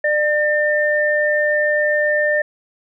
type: tone pair together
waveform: sine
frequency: 598 / 1801.8 Hz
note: D5 / A6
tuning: +31 / +41 cents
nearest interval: octave + perfect fifth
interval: 1910 cents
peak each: -17 / -17 dBFS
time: 0.04-2.42 s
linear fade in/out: 5 ms
effects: none